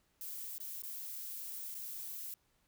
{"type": "noise with dropouts", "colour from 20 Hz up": "violet", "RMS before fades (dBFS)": -44, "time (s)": [0.21, 2.34], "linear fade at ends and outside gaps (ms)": 1, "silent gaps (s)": [[0.581, 0.602], [0.821, 0.835], [1.744, 1.749]], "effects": ["pink hiss -75 dBFS RMS until 2.67 s"]}